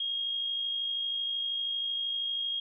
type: tone with amplitude modulation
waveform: sine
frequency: 3258 Hz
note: G#7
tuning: 34 cents flat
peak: -28 dBFS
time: 0-2.6 s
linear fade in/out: 5 ms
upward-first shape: sine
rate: 52.8 Hz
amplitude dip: 35%
effects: none